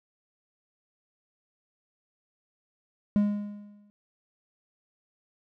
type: tone with exponential decay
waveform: triangle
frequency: 206 Hz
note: G#3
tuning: 14 cents flat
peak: -16 dBFS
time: 3.16-3.9 s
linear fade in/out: 0 ms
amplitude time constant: 160 ms
effects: none